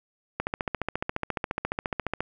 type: click train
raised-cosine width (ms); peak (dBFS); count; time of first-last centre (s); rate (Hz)
0.5; -12; 27; 0.4-2.206; 14.4
effects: none